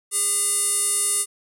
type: tone with band-pass filter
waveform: square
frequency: 405.5 Hz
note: G#4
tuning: 41 cents flat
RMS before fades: -22 dBFS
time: 0.11-1.26 s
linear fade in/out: 50 ms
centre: 9500 Hz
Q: 6.6
effects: none